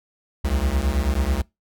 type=beating tone pair; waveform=square; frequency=63 / 72.2 Hz; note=B1 / D2; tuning=+35 / -29 cents; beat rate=9.2 Hz; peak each=-23 dBFS; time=0.44-1.42 s; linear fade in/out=10 ms; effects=noise-tail reverb RT60 0.2 s tail -24 dB re dry